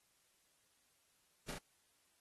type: noise with echo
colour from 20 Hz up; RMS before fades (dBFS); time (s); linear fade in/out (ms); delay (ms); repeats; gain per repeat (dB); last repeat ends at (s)
pink; -45; 1.48-1.52; 10; 33; 2; -2; 1.586
effects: white hiss -75 dBFS RMS until 2.2 s + AAC 32 kbps